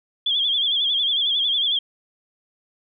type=tone with vibrato; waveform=sine; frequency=3339 Hz; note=G#7; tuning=9 cents sharp; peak=-18 dBFS; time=0.26-1.79 s; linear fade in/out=5 ms; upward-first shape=sine; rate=11 Hz; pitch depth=84 cents each way; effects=none